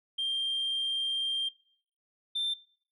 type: tone pair in turn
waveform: sine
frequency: 3182 / 3572 Hz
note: G7 / A7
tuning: +25 / +25 cents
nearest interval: major second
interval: 200 cents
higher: second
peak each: -27 dBFS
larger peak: neither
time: 0.18-1.49 / 2.35-2.54 s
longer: first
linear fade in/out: 10 ms
effects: noise-tail reverb RT60 0.6 s tail -21 dB re dry + tanh soft clip ceiling -26 dBFS